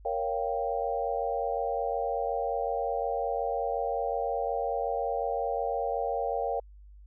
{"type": "chord", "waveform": "sine", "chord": "G half-diminished seventh", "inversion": "first", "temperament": "equal", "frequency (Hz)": [466.2, 554.4, 698.5, 784], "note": ["Bb4", "Db5", "F5", "G5"], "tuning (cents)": [0, 0, 0, 0], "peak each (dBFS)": -33, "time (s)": [0.05, 6.6], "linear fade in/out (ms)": 5, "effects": ["added 50 Hz sine -48 dBFS peak until 7.06 s"]}